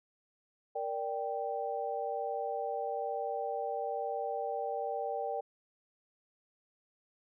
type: chord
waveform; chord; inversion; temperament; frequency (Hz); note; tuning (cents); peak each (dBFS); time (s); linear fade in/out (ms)
sine; G minor; first; equal; 466.2 / 587.3 / 784; Bb4 / D5 / G5; 0 / 0 / 0; -38 / -38 / -36; 0.75-5.41; 10
effects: none

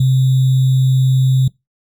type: tone with sample-and-hold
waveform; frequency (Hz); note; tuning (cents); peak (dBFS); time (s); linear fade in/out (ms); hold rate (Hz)
sine; 130.81; C3; 0; -9; 0-1.48; 5; 3675
effects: noise-tail reverb RT60 0.2 s tail -24 dB re dry + Opus 48 kbps

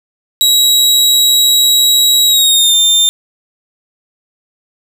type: tone with pitch glide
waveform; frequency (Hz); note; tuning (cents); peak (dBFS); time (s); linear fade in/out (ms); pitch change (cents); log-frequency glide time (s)
sawtooth; 3858 to 3600; B7 to A7; -41 to +39; -4; 0.41-3.09; 0; -120; 2.25-2.75
effects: none

